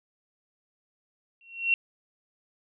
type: tone with exponential growth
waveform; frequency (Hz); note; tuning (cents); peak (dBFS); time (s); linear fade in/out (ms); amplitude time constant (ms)
sine; 2730; F7; -40; -17; 1.41-1.74; 1; 71
effects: none